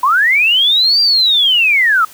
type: linear two-way sweep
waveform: sine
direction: up then down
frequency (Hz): 966 to 4763 to 1239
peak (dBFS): -8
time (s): 0.03-2.05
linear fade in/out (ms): 5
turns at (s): 1.01
effects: white hiss -39 dBFS RMS until 2.13 s